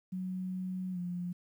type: tone with pitch glide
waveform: sine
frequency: 185 to 177.05 Hz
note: F#3 to F3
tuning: 0 to +24 cents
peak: -34 dBFS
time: 0.12-1.33 s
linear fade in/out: 10 ms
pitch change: -76 cents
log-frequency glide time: 0.92-0.98 s
effects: 11-bit